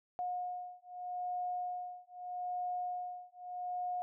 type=beating tone pair; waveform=sine; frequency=720 / 720.8 Hz; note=F#5 / F#5; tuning=-47 / -45 cents; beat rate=0.8 Hz; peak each=-40 / -40 dBFS; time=0.19-4.02 s; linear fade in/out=0 ms; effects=none